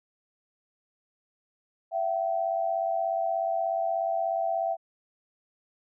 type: tone pair together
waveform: sine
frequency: 669.3 / 766 Hz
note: E5 / G5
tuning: +26 / -40 cents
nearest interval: major second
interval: 234 cents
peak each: -27 / -29 dBFS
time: 1.91-4.77 s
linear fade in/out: 50 ms
effects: none